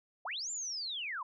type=linear two-way sweep; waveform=sine; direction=up then down; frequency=558 to 7360 to 925 Hz; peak=-36 dBFS; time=0.25-1.23 s; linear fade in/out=5 ms; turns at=0.51 s; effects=none